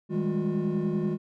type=tone cluster; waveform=triangle; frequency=160.1 / 199.2 / 209.5 / 359.4 Hz; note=D#3 / G3 / G#3 / F4; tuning=+50 / +28 / +15 / +50 cents; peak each=-28 dBFS; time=0.09-1.18 s; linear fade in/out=50 ms; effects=tanh soft clip ceiling -16 dBFS